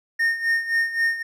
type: tone with tremolo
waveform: triangle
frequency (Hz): 1834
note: A#6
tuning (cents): -29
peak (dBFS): -15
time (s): 0.19-1.23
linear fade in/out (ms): 10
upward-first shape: sine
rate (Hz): 3.8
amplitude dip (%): 75
effects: none